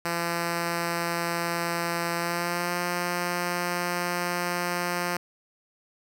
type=tone with pitch glide; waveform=5% pulse; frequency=170.5 to 176 Hz; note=F3 to F3; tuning=-41 to +14 cents; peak=-15 dBFS; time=0.05-5.17 s; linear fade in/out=2 ms; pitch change=+55 cents; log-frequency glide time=2.16-2.77 s; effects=none